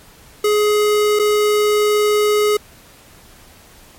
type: tone with dropouts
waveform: square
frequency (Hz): 419.5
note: G#4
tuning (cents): +17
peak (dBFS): -13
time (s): 0.44-2.57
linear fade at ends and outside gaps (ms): 5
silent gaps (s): 1.191-1.195
effects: pink hiss -45 dBFS RMS until 3.98 s + MP3 64 kbps